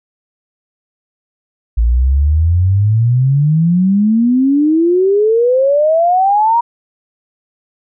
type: exponential sweep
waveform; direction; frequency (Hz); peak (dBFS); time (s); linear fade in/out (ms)
sine; up; 55 to 958; -8; 1.77-6.61; 10
effects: none